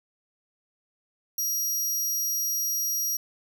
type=tone; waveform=20% pulse; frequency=5720 Hz; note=F8; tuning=41 cents sharp; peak=-20 dBFS; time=1.38-3.17 s; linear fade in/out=5 ms; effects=none